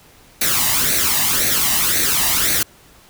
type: noise with flanger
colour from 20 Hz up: white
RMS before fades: -17 dBFS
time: 0.41-2.63 s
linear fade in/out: 5 ms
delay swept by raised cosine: 0.48 to 1.06 ms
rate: 1.9 Hz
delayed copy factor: +0.65
effects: pink hiss -48 dBFS RMS until 3.09 s